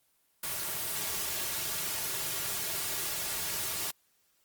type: noise with comb filter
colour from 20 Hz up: white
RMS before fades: -34 dBFS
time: 0.43-3.91 s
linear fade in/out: 5 ms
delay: 3.9 ms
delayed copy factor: -0.6
effects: white hiss -71 dBFS RMS until 4.44 s + Opus 24 kbps